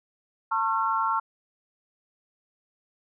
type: tone cluster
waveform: sine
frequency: 898 / 1089 / 1360 Hz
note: A5 / C#6 / F6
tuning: +35 / -31 / -46 cents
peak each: -27 dBFS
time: 0.51-1.2 s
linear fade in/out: 10 ms
effects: none